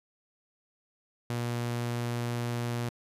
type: tone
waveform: sawtooth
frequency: 119.6 Hz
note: A#2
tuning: 45 cents sharp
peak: -26 dBFS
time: 1.3-2.89 s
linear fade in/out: 0 ms
effects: resampled to 32000 Hz